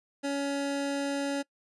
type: tone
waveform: 25% pulse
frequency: 280.5 Hz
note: C#4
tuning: 21 cents sharp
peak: -25 dBFS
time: 0.23-1.43 s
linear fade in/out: 20 ms
effects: noise-tail reverb RT60 0.1 s tail -23 dB re dry + resampled to 24000 Hz